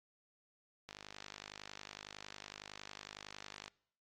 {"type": "click train", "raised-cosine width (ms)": 0.2, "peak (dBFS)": -30, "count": 143, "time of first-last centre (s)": [0.89, 3.68], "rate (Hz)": 50.9, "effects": ["noise-tail reverb RT60 0.7 s tail -24 dB re dry", "AAC 32 kbps"]}